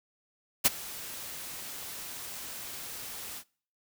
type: noise with ADSR envelope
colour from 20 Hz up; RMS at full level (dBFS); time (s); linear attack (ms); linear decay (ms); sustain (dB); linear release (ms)
white; -19; 0.64-3.44; 21; 24; -22; 69
effects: noise-tail reverb RT60 0.5 s tail -25 dB re dry